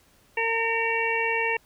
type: harmonic tone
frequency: 455.9 Hz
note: A#4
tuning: 39 cents flat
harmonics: 1 / 2 / 4 / 5 / 6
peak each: -29 / -29 / -29 / -29 / -29 dBFS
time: 0.37-1.57 s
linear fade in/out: 5 ms
effects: pink hiss -60 dBFS RMS until 1.65 s